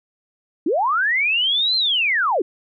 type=linear two-way sweep; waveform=sine; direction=up then down; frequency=269.5 to 4186 to 307.7 Hz; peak=-16 dBFS; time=0.66-2.42 s; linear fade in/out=5 ms; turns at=1.76 s; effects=none